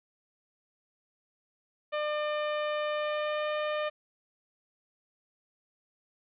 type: tone with pitch glide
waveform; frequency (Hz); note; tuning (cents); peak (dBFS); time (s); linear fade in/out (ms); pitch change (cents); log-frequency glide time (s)
sawtooth; 600 to 604.2; D5 to D5; +37 to +49; -25; 1.92-3.9; 20; +12; 2.96-3.49
effects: resampled to 8000 Hz + 10-bit